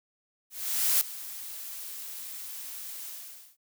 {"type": "noise with ADSR envelope", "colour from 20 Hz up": "blue", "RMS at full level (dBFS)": -23, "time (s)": [0.5, 3.57], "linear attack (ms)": 510, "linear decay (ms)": 3, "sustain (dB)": -17, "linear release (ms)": 500, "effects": []}